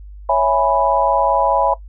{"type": "chord", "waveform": "sine", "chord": "C# minor seventh", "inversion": "none", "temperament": "equal", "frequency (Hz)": [554.4, 659.3, 830.6, 987.8], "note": ["C#5", "E5", "G#5", "B5"], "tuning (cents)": [0, 0, 0, 0], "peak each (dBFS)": -18, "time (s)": [0.29, 1.74], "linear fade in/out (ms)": 5, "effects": ["noise-tail reverb RT60 0.1 s tail -17 dB re dry", "added 50 Hz sine -33 dBFS peak until 1.88 s"]}